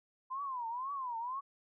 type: tone with vibrato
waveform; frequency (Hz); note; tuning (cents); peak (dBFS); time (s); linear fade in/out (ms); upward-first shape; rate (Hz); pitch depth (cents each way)
sine; 1015; B5; +47; -36; 0.3-1.41; 20; triangle; 2; 220
effects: none